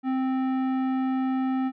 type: tone with tanh clipping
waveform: sine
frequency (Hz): 261.6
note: C4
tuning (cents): 0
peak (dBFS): -25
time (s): 0.03-1.72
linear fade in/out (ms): 50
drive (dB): 14
effects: none